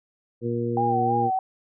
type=harmonic tone; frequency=118.4 Hz; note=A#2; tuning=27 cents sharp; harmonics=1 / 2 / 3 / 4; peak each=-29 / -29 / -29 / -29 dBFS; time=0.41-1.31 s; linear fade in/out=50 ms
type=tone with vibrato; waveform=sine; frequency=784 Hz; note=G5; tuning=in tune; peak=-21 dBFS; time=0.77-1.39 s; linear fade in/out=2 ms; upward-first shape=sine; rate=3.1 Hz; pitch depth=70 cents each way
effects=none